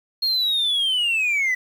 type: linear sweep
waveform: sine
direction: down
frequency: 4300 to 1959 Hz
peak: -16 dBFS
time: 0.22-1.55 s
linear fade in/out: 10 ms
effects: tanh soft clip ceiling -17 dBFS + 8-bit